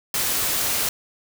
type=noise; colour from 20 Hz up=white; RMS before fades=-23 dBFS; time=0.14-0.89 s; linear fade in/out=2 ms; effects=none